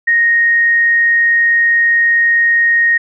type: tone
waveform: sine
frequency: 1864.7 Hz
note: A#6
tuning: in tune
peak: -8 dBFS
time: 0.07-2.98 s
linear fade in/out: 10 ms
effects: none